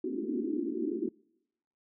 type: band-pass noise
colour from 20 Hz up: white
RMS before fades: -33 dBFS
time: 0.04-1.09 s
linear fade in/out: 5 ms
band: 220 to 390 Hz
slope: 96 dB/octave
effects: noise-tail reverb RT60 0.9 s tail -26 dB re dry